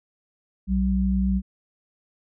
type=tone pair together; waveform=sine; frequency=61.2 / 191.24 Hz; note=B1 / G3; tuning=-15 / -43 cents; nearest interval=octave + minor sixth; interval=1972 cents; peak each=-23 / -21 dBFS; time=0.67-1.42 s; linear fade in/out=50 ms; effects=none